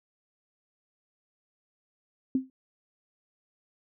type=tone with exponential decay; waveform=sine; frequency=261.6 Hz; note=C4; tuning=in tune; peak=-19 dBFS; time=2.35-2.5 s; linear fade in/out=2 ms; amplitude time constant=31 ms; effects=none